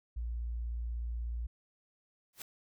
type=tone; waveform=sine; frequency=58.27 Hz; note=A#1; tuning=in tune; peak=-34 dBFS; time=0.16-1.47 s; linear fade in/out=10 ms
type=noise with exponential growth; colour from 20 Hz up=white; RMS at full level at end=-40 dBFS; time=2.33-2.42 s; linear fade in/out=2 ms; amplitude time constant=19 ms
effects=none